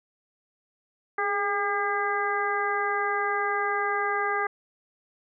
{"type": "harmonic tone with a mistuned harmonic", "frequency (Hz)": 403.3, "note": "G4", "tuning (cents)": 49, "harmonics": [1, 2, 3, 4, 5], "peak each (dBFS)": [-31, -30, -29, -30, -33], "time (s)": [1.18, 4.47], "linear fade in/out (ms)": 5, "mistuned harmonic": 1, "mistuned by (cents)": 47, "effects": []}